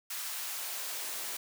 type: noise with high-pass filter sweep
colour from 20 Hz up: white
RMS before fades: -38 dBFS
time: 0.1-1.37 s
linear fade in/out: 5 ms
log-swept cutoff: 1100 to 330 Hz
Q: 0.77
effects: none